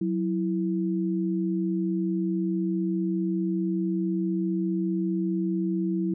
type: tone pair together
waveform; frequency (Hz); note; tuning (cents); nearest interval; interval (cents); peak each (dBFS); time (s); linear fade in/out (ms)
sine; 185.04 / 329.7; F#3 / E4; 0 / 0; minor seventh; 1000; -26 / -27; 0.01-6.14; 5
effects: none